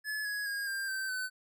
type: tone with pitch steps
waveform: square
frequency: 1714 / 1672 / 1630.9 / 1590.9 / 1551.9 / 1513.8 Hz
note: A6 / G#6 / G#6 / G6 / G6 / F#6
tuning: -46 / +11 / -32 / +25 / -18 / +39 cents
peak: -34 dBFS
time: 0.04-1.3 s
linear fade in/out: 50 ms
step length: 210 ms
effects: none